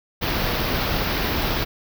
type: band-stop noise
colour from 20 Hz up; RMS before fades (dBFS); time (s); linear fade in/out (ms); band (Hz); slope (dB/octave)
pink; -23; 0.21-1.65; 20; 5400 to 13000; 48
effects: none